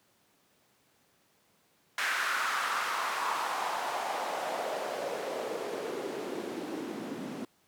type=noise with band-pass filter sweep; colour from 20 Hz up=white; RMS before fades=-34 dBFS; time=1.98-7.45 s; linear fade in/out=2 ms; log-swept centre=1600 to 240 Hz; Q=2.7; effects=pink hiss -68 dBFS RMS until 7.67 s + high-pass 150 Hz 12 dB/octave